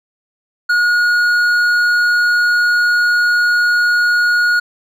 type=tone with hard clipping; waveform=sine; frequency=1444 Hz; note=F#6; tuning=43 cents flat; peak=-12 dBFS; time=0.69-4.6 s; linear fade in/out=10 ms; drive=6 dB; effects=none